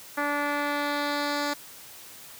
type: tone with low-pass filter sweep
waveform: 10% pulse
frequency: 290 Hz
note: D4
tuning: 22 cents flat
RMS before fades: -28 dBFS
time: 0.17-1.54 s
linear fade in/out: 10 ms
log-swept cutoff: 1900 to 5900 Hz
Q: 1.6
effects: white hiss -46 dBFS RMS until 2.39 s + high-pass 60 Hz 12 dB/octave